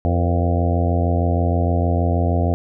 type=harmonic tone with a mistuned harmonic; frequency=86.4 Hz; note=F2; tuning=18 cents flat; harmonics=1 / 2 / 3 / 4 / 5 / 6 / 7 / 8 / 9; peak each=-17 / -25 / -25 / -29 / -30 / -30 / -29 / -26 / -33 dBFS; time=0.05-2.54 s; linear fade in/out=0 ms; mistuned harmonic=5; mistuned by=+84 cents; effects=none